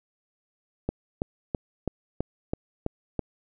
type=click train; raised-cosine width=2 ms; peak=-13 dBFS; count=8; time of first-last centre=0.89-3.193 s; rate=3.04 Hz; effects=none